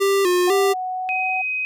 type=tone with vibrato; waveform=square; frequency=375.9 Hz; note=F#4; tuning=27 cents sharp; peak=-16 dBFS; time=0-0.74 s; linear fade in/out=20 ms; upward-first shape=square; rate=2 Hz; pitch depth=84 cents each way
type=tone with pitch glide; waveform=sine; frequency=740 to 747.7 Hz; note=F#5 to F#5; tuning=0 to +18 cents; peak=-23 dBFS; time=0.47-1.42 s; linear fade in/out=10 ms; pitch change=+18 cents; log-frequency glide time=0.92-1.23 s
type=tone; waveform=sine; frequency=2518 Hz; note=D#7; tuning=20 cents sharp; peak=-21 dBFS; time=1.09-1.65 s; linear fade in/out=0 ms
effects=none